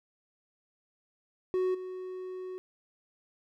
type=tone with level steps; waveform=triangle; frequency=370 Hz; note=F#4; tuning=in tune; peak=-24 / -35 dBFS; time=1.54-2.58 s; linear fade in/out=0 ms; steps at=1.74 s; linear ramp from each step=10 ms; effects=none